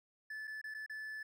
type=tone with dropouts; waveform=triangle; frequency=1739 Hz; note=A6; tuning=21 cents flat; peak=-40 dBFS; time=0.3-1.23 s; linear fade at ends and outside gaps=5 ms; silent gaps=0.473-0.476 / 0.615-0.64 / 0.741-0.746 / 0.863-0.896 s; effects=none